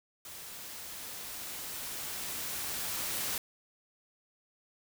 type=noise with level ramp; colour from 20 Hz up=white; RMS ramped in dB=-46 to -34 dBFS; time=0.25-3.38 s; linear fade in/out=2 ms; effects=none